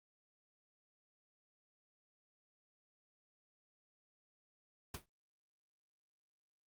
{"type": "noise with exponential decay", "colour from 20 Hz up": "pink", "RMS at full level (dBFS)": -40, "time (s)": [4.94, 5.06], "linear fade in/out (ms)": 5, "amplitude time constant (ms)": 25, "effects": ["Opus 48 kbps"]}